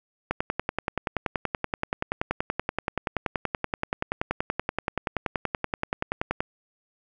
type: click train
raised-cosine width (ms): 0.5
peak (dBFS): -10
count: 65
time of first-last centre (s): 0.31-6.405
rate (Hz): 10.5
effects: none